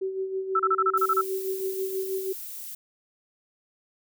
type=tone with tremolo; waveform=sine; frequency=381.7 Hz; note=G4; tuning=46 cents flat; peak=-25 dBFS; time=0.01-2.33 s; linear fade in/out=10 ms; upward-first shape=sine; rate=6.2 Hz; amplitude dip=55%
type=tone bursts; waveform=sine; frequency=1322 Hz; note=E6; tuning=5 cents sharp; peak=-19 dBFS; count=9; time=0.55-1.212 s; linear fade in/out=5 ms; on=46 ms; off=31 ms
type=noise; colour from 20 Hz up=violet; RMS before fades=-38 dBFS; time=0.97-2.75 s; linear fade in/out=5 ms
effects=none